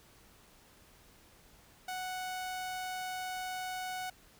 sawtooth tone, 740 Hz, F#5, in tune, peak -33 dBFS, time 1.88-4.1 s, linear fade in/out 5 ms, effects pink hiss -61 dBFS RMS until 4.39 s

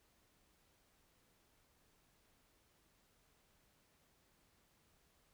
silence, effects pink hiss -74 dBFS RMS until 5.33 s

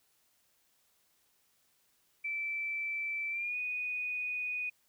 sine tone with pitch glide, 2326 to 2479 Hz, D7 to D#7, -17 to -7 cents, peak -33 dBFS, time 2.24-4.7 s, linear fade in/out 10 ms, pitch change +110 cents, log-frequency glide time 3.3-3.57 s, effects white hiss -72 dBFS RMS until 4.88 s

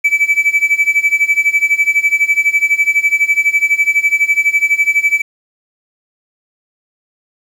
triangle tone with tremolo, 2305 Hz, D7, 33 cents flat, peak -4 dBFS, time 0.04-5.22 s, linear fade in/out 10 ms, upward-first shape sine, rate 12 Hz, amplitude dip 90%, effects tanh soft clip ceiling -1 dBFS + 7-bit

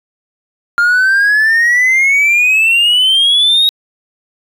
triangle exponential sweep, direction up, 1396.9 to 3800 Hz, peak -5 dBFS, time 0.78-3.69 s, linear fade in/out 0 ms, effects tanh soft clip ceiling -1 dBFS

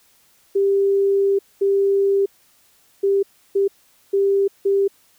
sine tone bursts at uneven times, 395.2 Hz, G4, 14 cents sharp, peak -14 dBFS, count 6, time 0.55-1.39 / 1.61-2.26 / 3.03-3.23 / 3.55-3.68 / 4.13-4.48 / 4.65-4.88 s, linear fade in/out 10 ms, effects white hiss -57 dBFS RMS until 5.18 s

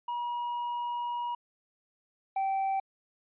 triangle tone pair in turn, 960 / 775.8 Hz, B5 / G5, -49 / -18 cents, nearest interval major third, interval 369 cents, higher first, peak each -29 / -25 dBFS, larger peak second, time 0.08-1.35 / 2.36-2.8 s, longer first, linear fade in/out 5 ms, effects resampled to 8000 Hz

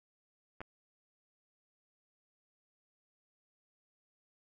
clicks, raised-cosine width 0.5 ms, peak -29 dBFS, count 2, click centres 0.606 / 0.615 s, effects none

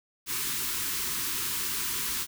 white band-stop noise, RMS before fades -31 dBFS, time 0.26-2.27 s, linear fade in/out 50 ms, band 430 to 920 Hz, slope 96 dB/octave, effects none

